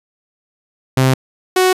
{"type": "tone pair in turn", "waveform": "sawtooth", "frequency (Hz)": [131, 370.5], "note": ["C3", "F#4"], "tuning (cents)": [2, 2], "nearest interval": "octave + tritone", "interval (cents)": 1800, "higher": "second", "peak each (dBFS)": -6, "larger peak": "neither", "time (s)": [[0.97, 1.14], [1.56, 1.73]], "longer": "neither", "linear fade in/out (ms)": 5, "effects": ["resampled to 32000 Hz"]}